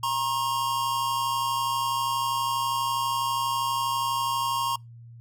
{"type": "tone pair together", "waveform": "square", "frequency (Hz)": [944, 1076.3], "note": ["A#5", "C6"], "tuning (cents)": [22, 49], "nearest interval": "major second", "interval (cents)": 227, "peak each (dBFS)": -28, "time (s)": [0.03, 4.76], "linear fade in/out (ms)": 5, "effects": ["noise-tail reverb RT60 0.2 s tail -26 dB re dry", "added 117 Hz sine -43 dBFS peak until 5.2 s"]}